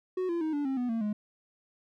triangle tone with pitch steps, 369.5 / 340.8 / 314.3 / 289.9 / 267.4 / 246.6 / 227.5 / 209.8 Hz, F#4 / F4 / D#4 / D4 / C4 / B3 / A#3 / G#3, -2 / -42 / +18 / -22 / +38 / -2 / -42 / +18 cents, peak -26 dBFS, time 0.17-1.13 s, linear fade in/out 5 ms, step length 120 ms, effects none

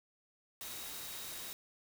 sine tone in noise, 3797 Hz, A#7, 31 cents sharp, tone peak -53 dBFS, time 0.61-1.53 s, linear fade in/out 0 ms, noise white, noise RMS -45 dBFS, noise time 0.61-1.53 s, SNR -11 dB, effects none

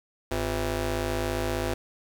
15% pulse ring-modulated tone, 151.8 Hz, D#3, 42 cents flat, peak -17 dBFS, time 0.31-1.74 s, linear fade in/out 5 ms, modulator 200 Hz, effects none

